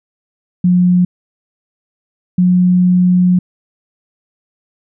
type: tone pair in turn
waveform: sine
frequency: 179.2 / 180.45 Hz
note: F3 / F#3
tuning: +45 / -43 cents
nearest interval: unison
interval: 12 cents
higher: second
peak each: -7 dBFS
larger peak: neither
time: 0.64-1.05 / 2.38-3.39 s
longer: second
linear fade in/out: 5 ms
effects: none

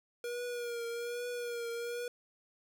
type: tone with vibrato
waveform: square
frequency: 476.8 Hz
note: A#4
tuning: 39 cents sharp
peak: -37 dBFS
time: 0.24-2.08 s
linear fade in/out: 2 ms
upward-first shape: triangle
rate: 1.2 Hz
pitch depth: 44 cents each way
effects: none

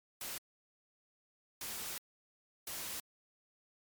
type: noise bursts at uneven times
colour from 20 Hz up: white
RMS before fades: -42 dBFS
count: 3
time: 0.21-0.38 / 1.61-1.98 / 2.67-3 s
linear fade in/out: 2 ms
effects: MP3 96 kbps

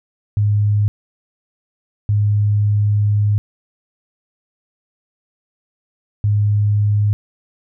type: tone bursts at uneven times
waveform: sine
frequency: 103.83 Hz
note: G#2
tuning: in tune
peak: -12 dBFS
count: 3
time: 0.37-0.88 / 2.09-3.38 / 6.24-7.13 s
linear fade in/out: 0 ms
effects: none

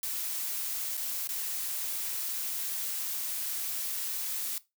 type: noise with dropouts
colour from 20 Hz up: blue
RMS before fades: -34 dBFS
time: 0.03-4.58 s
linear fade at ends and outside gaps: 1 ms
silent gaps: 0.97-0.975 / 1.273-1.29 s
effects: noise-tail reverb RT60 0.2 s tail -17 dB re dry

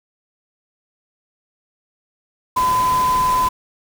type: tone in noise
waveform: sine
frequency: 1012 Hz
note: B5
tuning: 42 cents sharp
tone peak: -14 dBFS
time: 2.56-3.49 s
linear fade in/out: 10 ms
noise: pink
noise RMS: -28 dBFS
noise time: 2.56-3.49 s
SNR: +11 dB
effects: none

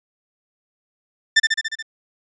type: tone with echo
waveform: sawtooth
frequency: 1785 Hz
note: A6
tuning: 24 cents sharp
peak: -6 dBFS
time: 1.36-1.4 s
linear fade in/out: 10 ms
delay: 71 ms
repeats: 6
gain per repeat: -3 dB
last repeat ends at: 1.826 s
effects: resampled to 16000 Hz

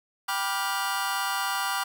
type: chord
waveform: sawtooth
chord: G dominant seventh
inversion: none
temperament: just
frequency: 784 / 980 / 1176 / 1411.2 Hz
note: G5 / B5 / D6 / F6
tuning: 0 / -14 / +2 / +18 cents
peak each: -28 dBFS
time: 0.28-1.84 s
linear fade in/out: 10 ms
effects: none

